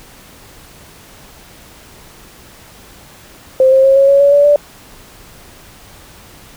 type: tone with pitch steps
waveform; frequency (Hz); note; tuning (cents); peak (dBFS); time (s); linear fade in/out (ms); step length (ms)
sine; 523.3 / 531.5 / 539.9 / 548.4 / 557 / 565.7 / 574.6 / 583.7; C5 / C5 / C#5 / C#5 / C#5 / C#5 / D5 / D5; 0 / +27 / -46 / -19 / +8 / +35 / -38 / -11; -5; 3.6-4.56; 2; 120
effects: pink hiss -40 dBFS RMS until 6.56 s